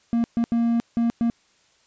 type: tone bursts at uneven times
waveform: triangle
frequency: 233.1 Hz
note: A#3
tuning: in tune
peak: -16 dBFS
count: 5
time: 0.13-0.24 / 0.37-0.44 / 0.52-0.8 / 0.97-1.1 / 1.21-1.3 s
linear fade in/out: 0 ms
effects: white hiss -61 dBFS RMS until 1.86 s + resampled to 16000 Hz